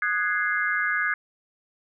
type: chord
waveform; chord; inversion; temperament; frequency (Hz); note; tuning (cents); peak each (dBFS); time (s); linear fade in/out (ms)
sine; Ab dominant seventh; second; equal with one note detuned; 1238.1 / 1480 / 1661.2 / 2093; Eb6 / Gb6 / Ab6 / C7; -9 / 0 / 0 / 0; -30 / -28 / -25 / -30; 0.02-1.14; 2
effects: none